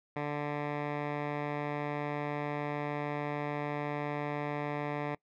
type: tone with low-pass filter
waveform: 10% pulse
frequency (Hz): 146.83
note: D3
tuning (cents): 0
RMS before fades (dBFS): -35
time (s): 0.16-5.15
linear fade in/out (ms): 5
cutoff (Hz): 1900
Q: 1.4
effects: noise-tail reverb RT60 0.1 s tail -23 dB re dry